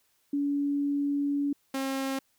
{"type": "tone pair in turn", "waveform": ["sine", "sawtooth"], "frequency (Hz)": [284.8, 268.8], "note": ["C#4", "C4"], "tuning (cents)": [47, 47], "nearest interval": "minor second", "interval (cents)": 100, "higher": "first", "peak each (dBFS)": -25, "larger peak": "neither", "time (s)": [[0.33, 1.53], [1.74, 2.19]], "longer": "first", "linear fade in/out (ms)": 5, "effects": ["white hiss -70 dBFS RMS until 2.38 s"]}